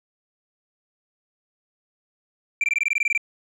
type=tone bursts; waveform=sine; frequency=2352 Hz; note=D7; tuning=2 cents sharp; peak=-15 dBFS; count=12; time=2.61-3.177 s; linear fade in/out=2 ms; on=28 ms; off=21 ms; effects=tanh soft clip ceiling -17 dBFS